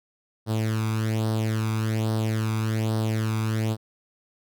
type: tone with flanger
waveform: sawtooth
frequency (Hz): 110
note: A2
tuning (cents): 0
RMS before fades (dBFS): -25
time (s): 0.46-3.77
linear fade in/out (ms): 50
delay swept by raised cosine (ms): 0.21 to 0.84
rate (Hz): 1.2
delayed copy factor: +0.7
effects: none